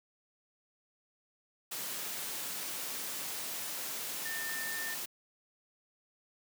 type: tone in noise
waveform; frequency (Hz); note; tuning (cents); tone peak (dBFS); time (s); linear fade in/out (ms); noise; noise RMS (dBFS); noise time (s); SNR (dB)
sine; 1800; A6; +39; -38; 4.25-4.95; 10; white; -39; 1.71-5.06; -2
effects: high-pass 150 Hz 12 dB/octave